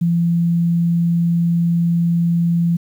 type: tone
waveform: sine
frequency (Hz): 170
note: F3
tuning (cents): -46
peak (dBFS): -13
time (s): 0.01-2.77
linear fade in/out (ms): 10
effects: 8-bit